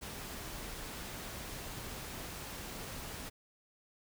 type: noise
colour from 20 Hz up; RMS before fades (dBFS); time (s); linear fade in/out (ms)
pink; -44; 0.01-3.3; 20
effects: none